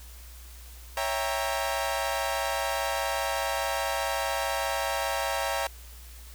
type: chord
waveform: sawtooth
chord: C# diminished seventh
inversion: none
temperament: equal with one note detuned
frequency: 554.4 / 659.3 / 793.1 / 932.3 Hz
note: C#5 / E5 / G5 / Bb5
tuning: 0 / 0 / +20 / 0 cents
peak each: -29 dBFS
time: 0.97-5.67 s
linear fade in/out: 2 ms
effects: added 60 Hz sine -44 dBFS peak until 6.34 s + white hiss -51 dBFS RMS until 6.34 s

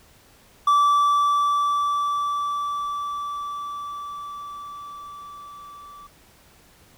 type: tone with level ramp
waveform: triangle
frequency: 1160 Hz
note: D6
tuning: 22 cents flat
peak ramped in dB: -12 to -39 dBFS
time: 0.67-6.07 s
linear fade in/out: 5 ms
effects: pink hiss -54 dBFS RMS until 6.97 s

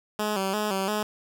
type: tone with vibrato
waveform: 10% pulse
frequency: 201.7 Hz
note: G3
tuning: 50 cents sharp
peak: -17 dBFS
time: 0.19-1.03 s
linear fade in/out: 2 ms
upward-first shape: square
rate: 2.9 Hz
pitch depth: 82 cents each way
effects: none

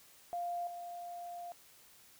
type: tone with level steps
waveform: sine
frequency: 698.5 Hz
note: F5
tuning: in tune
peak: -35 / -42 dBFS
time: 0.33-1.52 s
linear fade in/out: 0 ms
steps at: 0.67 s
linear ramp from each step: 2 ms
effects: white hiss -61 dBFS RMS until 2.19 s

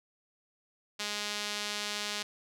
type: tone with band-pass filter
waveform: sawtooth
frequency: 207.7 Hz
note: G#3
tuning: in tune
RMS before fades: -36 dBFS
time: 0.99-2.23 s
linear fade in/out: 10 ms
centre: 4300 Hz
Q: 1.1
effects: none

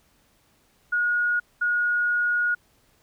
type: tone bursts at uneven times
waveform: sine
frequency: 1444 Hz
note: F#6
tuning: 43 cents flat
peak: -20 dBFS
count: 2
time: 0.92-1.4 / 1.61-2.55 s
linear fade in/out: 10 ms
effects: pink hiss -63 dBFS RMS until 3.02 s

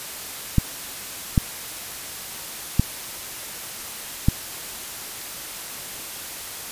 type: clicks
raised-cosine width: 5 ms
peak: -3 dBFS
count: 4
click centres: 0.583 / 1.378 / 2.796 / 4.285 s
effects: white hiss -34 dBFS RMS until 6.71 s + resampled to 32000 Hz

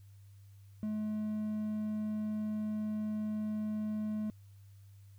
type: tone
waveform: triangle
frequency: 213.7 Hz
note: G#3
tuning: 50 cents sharp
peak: -31 dBFS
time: 0.83-4.3 s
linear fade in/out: 0 ms
effects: added 99 Hz sine -53 dBFS peak until 5.18 s + white hiss -72 dBFS RMS until 5.18 s

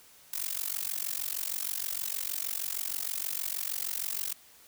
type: noise with amplitude modulation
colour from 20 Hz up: blue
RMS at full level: -30 dBFS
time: 0.33-4.33 s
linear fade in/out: 5 ms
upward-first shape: sine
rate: 46.4 Hz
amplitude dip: 100%
effects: white hiss -57 dBFS RMS until 4.67 s

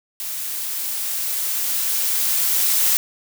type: noise with level ramp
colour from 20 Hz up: blue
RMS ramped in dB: -28 to -17 dBFS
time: 0.2-2.97 s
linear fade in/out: 0 ms
effects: none

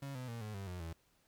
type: tone with pitch steps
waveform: 35% pulse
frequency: 138.59 / 127.09 / 116.54 / 106.87 / 98 / 89.86 / 82.41 Hz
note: C#3 / C3 / A#2 / A2 / G2 / F2 / E2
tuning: 0 / -50 / 0 / -50 / 0 / +50 / 0 cents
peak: -40 dBFS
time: 0.02-0.93 s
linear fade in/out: 5 ms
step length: 130 ms
effects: pink hiss -73 dBFS RMS until 1.27 s

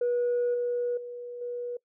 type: tone with level steps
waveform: sine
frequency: 484.9 Hz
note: B4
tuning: 32 cents flat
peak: -22 / -25 / -36 / -31 dBFS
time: 0.01-1.77 s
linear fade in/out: 5 ms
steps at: 0.54 / 0.97 / 1.41 s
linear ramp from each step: 5 ms
effects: noise-tail reverb RT60 0.1 s tail -22 dB re dry + tanh soft clip ceiling -21 dBFS

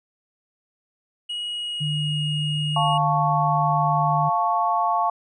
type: tone with pitch glide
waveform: triangle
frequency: 2899 to 2869 Hz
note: F#7 to F7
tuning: -36 to +46 cents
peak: -25 dBFS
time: 1.29-2.98 s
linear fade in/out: 10 ms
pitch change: -18 cents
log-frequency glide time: 1.49-2.24 s
type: tone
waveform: sine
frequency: 151.1 Hz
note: D3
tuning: 50 cents sharp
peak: -23 dBFS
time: 1.8-4.3 s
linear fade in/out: 20 ms
type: chord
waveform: sine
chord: F augmented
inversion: none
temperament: equal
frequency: 698.5 / 880 / 1108.7 Hz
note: F5 / A5 / C#6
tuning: 0 / 0 / 0 cents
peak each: -23 dBFS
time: 2.76-5.1 s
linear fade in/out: 5 ms
effects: resampled to 22050 Hz

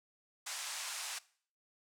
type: band-pass noise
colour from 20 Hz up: white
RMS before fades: -42 dBFS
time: 0.46-1.19 s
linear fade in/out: 10 ms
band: 750 to 9100 Hz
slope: 24 dB/octave
effects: noise-tail reverb RT60 0.5 s tail -20 dB re dry

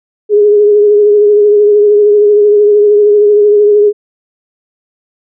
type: tone with vibrato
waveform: sine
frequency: 415.3 Hz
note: G#4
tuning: in tune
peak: -3 dBFS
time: 0.29-3.93 s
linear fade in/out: 50 ms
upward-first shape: triangle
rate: 13 Hz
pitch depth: 36 cents each way
effects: none

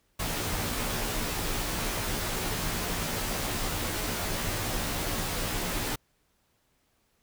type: noise with comb filter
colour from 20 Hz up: pink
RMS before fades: -31 dBFS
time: 0.19-5.96 s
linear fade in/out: 10 ms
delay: 15 ms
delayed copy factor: -0.85
effects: pink hiss -71 dBFS RMS until 7.22 s

